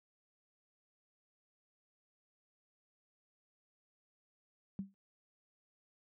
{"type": "tone with exponential decay", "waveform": "sine", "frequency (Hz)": 195.3, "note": "G3", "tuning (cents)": -6, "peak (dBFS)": -33, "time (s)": [4.79, 4.94], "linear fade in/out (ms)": 0, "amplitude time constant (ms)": 31, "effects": ["high-pass 80 Hz 12 dB/octave"]}